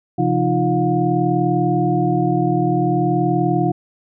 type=tone cluster; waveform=sine; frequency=133.5 / 173.1 / 308 / 348.5 / 716 Hz; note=C3 / F3 / D#4 / F4 / F5; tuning=+35 / -15 / -17 / -4 / +43 cents; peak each=-21 dBFS; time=0.18-3.72 s; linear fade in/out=10 ms; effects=none